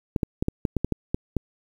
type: clicks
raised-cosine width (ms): 3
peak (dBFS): -10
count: 10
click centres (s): 0.162 / 0.232 / 0.425 / 0.484 / 0.652 / 0.767 / 0.846 / 0.923 / 1.145 / 1.367
effects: 8-bit